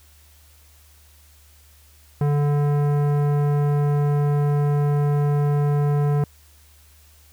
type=tone with tanh clipping; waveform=sine; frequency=145.4 Hz; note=D3; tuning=17 cents flat; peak=-19 dBFS; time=2.21-6.24 s; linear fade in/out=2 ms; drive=16 dB; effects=added 74 Hz sine -51 dBFS peak until 7.32 s + white hiss -55 dBFS RMS until 7.32 s